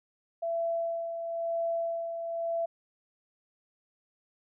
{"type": "tone with tremolo", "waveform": "sine", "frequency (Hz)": 670, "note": "E5", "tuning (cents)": 28, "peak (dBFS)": -27, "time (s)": [0.42, 2.66], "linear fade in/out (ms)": 10, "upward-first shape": "sine", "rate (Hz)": 1, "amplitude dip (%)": 50, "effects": []}